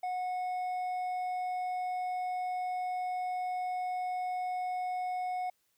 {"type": "tone with hard clipping", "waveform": "triangle", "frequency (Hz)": 731, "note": "F#5", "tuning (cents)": -21, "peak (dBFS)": -33, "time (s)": [0.03, 5.5], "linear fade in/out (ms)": 5, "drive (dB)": 7, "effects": ["white hiss -75 dBFS RMS until 5.77 s"]}